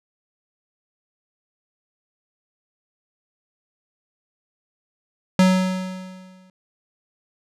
square tone with exponential decay, 186 Hz, F#3, 9 cents sharp, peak -11 dBFS, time 5.39-6.5 s, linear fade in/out 2 ms, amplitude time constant 240 ms, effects low-pass 8000 Hz 12 dB/octave

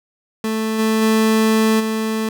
30% pulse tone with level steps, 220 Hz, A3, in tune, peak -16 / -12 / -10 / -16 dBFS, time 0.44-2.29 s, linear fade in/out 2 ms, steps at 0.78 / 1.01 / 1.79 s, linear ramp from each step 20 ms, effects none

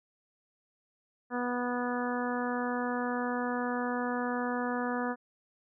harmonic tone, 245.3 Hz, B3, 12 cents flat, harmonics 1 / 2 / 3 / 4 / 5 / 6 / 7, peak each -33 / -36 / -38 / -39 / -40 / -41 / -41 dBFS, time 1.3-5.16 s, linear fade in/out 50 ms, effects none

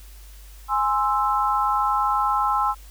sine chord, Ab augmented, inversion none, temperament equal, 830.6 / 1046.5 / 1318.5 Hz, Ab5 / C6 / E6, 0 / 0 / 0 cents, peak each -23 dBFS, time 0.68-2.75 s, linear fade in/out 50 ms, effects added 50 Hz sine -41 dBFS peak until 2.9 s + white hiss -51 dBFS RMS until 2.9 s

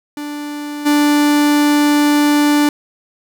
45% pulse tone with level steps, 293.7 Hz, D4, in tune, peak -23 / -10 dBFS, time 0.17-2.69 s, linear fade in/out 2 ms, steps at 0.85 s, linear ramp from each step 20 ms, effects none

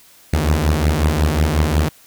sawtooth beating tone pair, 73.42 / 78.92 Hz, D2 / D#2, 0 / +25 cents, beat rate 5.5 Hz, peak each -13 dBFS, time 0.33-1.89 s, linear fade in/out 5 ms, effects white hiss -48 dBFS RMS until 2.06 s

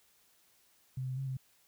sine tone with pitch steps, 130 / 129.2 / 134.9 / 131.2 Hz, C3 / C3 / C#3 / C3, -11 / -21 / -47 / +5 cents, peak -34 dBFS, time 0.97-1.37 s, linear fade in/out 5 ms, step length 100 ms, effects white hiss -68 dBFS RMS until 1.67 s

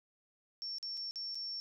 sine tone with dropouts, 5450 Hz, F8, 43 cents flat, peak -38 dBFS, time 0.62-1.6 s, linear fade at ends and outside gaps 0 ms, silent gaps 0.784-0.828 / 0.971-0.975 / 1.11-1.158 / 1.346-1.354 s, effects none

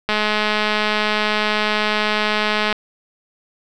click train, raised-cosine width 0.3 ms, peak -3 dBFS, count 560, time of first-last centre 0.09-2.727 s, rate 212 Hz, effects none

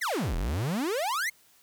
45% pulse exponential two-way sweep, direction down then up, 2195 to 37.98 to 2195 Hz, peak -27 dBFS, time 0.01-1.3 s, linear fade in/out 10 ms, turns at 0.36 s, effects white hiss -61 dBFS RMS until 1.62 s

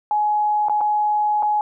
sine tone with dropouts, 841 Hz, G#5, 22 cents sharp, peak -16 dBFS, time 0.11-1.61 s, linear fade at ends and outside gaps 1 ms, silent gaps 0.685-0.696 / 0.808-0.812 / 1.425-1.43 s, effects none

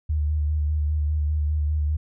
sine tone with vibrato, 75.4 Hz, D2, 46 cents sharp, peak -20 dBFS, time 0.09-1.97 s, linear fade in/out 10 ms, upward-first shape square, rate 5 Hz, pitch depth 26 cents each way, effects none

